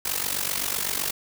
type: noise with amplitude modulation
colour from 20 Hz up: white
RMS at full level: -24 dBFS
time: 0.05-1.11 s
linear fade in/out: 5 ms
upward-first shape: sine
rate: 47.8 Hz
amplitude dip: 80%
effects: none